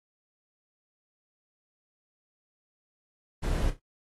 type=noise with echo; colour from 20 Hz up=brown; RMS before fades=-28 dBFS; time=3.42-3.71 s; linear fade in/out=20 ms; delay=30 ms; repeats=3; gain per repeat=-11 dB; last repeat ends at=3.8 s; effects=AAC 32 kbps